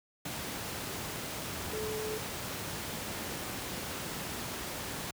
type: tone in noise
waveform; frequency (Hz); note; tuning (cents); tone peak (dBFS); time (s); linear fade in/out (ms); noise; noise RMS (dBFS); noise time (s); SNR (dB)
sine; 432.1; A4; -31; -35; 1.73-2.18; 5; pink; -38; 0.25-5.11; 0
effects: high-pass 80 Hz 12 dB/octave